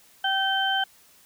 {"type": "harmonic tone", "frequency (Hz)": 774, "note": "G5", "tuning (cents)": -22, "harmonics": [1, 2, 4], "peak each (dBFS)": [-26, -26, -26], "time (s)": [0.24, 0.84], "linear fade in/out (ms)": 5, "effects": ["white hiss -56 dBFS RMS until 1.25 s"]}